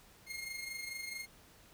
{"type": "tone with amplitude modulation", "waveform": "sawtooth", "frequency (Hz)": 2137, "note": "C7", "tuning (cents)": 36, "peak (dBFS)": -35, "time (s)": [0.26, 1.27], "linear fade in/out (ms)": 50, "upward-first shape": "sine", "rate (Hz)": 24.6, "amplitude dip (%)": 55, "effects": ["pink hiss -61 dBFS RMS until 1.73 s"]}